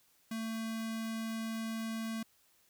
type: tone with notch filter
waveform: square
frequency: 224 Hz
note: A3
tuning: 31 cents sharp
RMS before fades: -38 dBFS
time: 0.31-2.23 s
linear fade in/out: 5 ms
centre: 500 Hz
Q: 0.85
effects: white hiss -69 dBFS RMS until 2.69 s